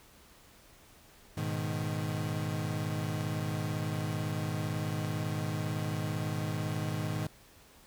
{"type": "chord", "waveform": "35% pulse", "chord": "G# minor", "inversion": "none", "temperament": "equal with one note detuned", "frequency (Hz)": [105.52, 123.47, 155.56], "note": ["G#2", "B2", "D#3"], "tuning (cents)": [28, 0, 0], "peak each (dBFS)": [-34, -38, -33], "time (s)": [1.37, 7.27], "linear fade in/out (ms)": 5, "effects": ["pink hiss -58 dBFS RMS until 7.86 s"]}